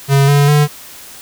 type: tone with pitch steps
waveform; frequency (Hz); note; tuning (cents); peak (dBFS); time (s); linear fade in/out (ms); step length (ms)
square; 138.59 / 143.06 / 147.68; C#3 / D3 / D3; 0 / -45 / +10; -8; 0.08-0.68; 50; 200
effects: white hiss -35 dBFS RMS until 1.21 s